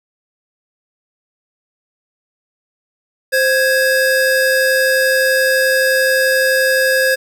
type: tone pair together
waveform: square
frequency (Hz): 523.2 / 1661.2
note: C5 / G#6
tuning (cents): 0 / 0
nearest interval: octave + minor sixth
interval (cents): 2000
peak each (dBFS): -15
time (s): 3.32-7.16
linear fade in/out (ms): 20
effects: none